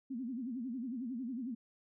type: tone with vibrato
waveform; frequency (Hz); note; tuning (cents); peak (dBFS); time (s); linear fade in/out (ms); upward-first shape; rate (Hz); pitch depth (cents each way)
sine; 246.9; B3; 0; -37; 0.1-1.55; 10; sine; 11; 170
effects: none